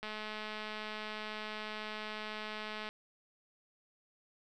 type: click train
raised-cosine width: 0.3 ms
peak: -26 dBFS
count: 613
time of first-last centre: 0.03-2.89 s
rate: 214 Hz
effects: none